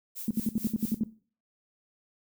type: noise with tremolo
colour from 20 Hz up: violet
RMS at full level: -38 dBFS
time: 0.15-1 s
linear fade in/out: 20 ms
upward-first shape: sine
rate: 4.5 Hz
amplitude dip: 90%
type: tone bursts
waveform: sine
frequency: 220 Hz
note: A3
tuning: in tune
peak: -23 dBFS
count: 9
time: 0.28-1.036 s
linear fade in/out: 2 ms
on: 28 ms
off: 63 ms
effects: noise-tail reverb RT60 0.4 s tail -17 dB re dry